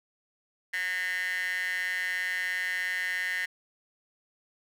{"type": "tone with high-pass filter", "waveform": "15% pulse", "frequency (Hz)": 183, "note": "F#3", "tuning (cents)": -19, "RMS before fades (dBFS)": -31, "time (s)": [0.73, 3.46], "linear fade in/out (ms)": 10, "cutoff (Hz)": 1900, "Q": 8.8, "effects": []}